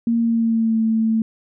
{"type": "tone with pitch glide", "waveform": "sine", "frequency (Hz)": [232, 222.8], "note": ["A#3", "A3"], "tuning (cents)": [-8, 22], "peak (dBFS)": -15, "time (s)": [0.07, 1.22], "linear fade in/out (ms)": 2, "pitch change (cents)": -70, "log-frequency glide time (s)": [0.17, 0.8], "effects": []}